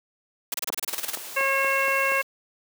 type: noise bursts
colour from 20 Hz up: white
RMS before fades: -28 dBFS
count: 13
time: 0.52-1.153 s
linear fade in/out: 2 ms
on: 21 ms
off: 30 ms
type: click train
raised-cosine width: 1 ms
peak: -21 dBFS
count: 7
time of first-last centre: 0.7-2.118 s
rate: 4.23 Hz
type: noise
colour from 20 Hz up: white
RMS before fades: -38 dBFS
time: 0.88-2.23 s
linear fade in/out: 5 ms
type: harmonic tone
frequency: 543 Hz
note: C#5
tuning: 36 cents flat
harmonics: 1 / 2 / 3 / 4 / 5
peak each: -27 / -27 / -27 / -27 / -27 dBFS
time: 1.36-2.22 s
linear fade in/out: 10 ms
effects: high-pass 300 Hz 12 dB/octave